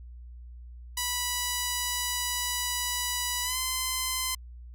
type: tone with pitch glide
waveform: 5% pulse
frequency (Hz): 982 to 1030.8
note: B5 to C6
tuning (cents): -10 to -26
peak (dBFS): -16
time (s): 0.97-4.35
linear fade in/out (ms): 5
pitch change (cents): +84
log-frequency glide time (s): 3.43-3.57
effects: added 60 Hz sine -42 dBFS peak until 4.74 s